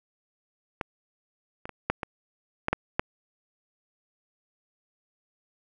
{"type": "clicks", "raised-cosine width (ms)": 0.5, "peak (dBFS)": [-14, -21, -23, -8, -16, -10, -8, -7], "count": 8, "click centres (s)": [0.812, 1.655, 1.693, 1.9, 2.032, 2.684, 2.73, 2.995], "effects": []}